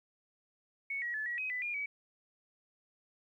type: tone with pitch steps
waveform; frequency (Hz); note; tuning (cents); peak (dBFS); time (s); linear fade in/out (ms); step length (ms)
sine; 2215 / 1911 / 1730 / 1918 / 2527 / 1995 / 2418 / 2276; C#7 / A#6 / A6 / A#6 / D#7 / B6 / D7 / C#7; -2 / +43 / -30 / +49 / +26 / +17 / +50 / +45; -34; 0.9-1.86; 5; 120
effects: 12-bit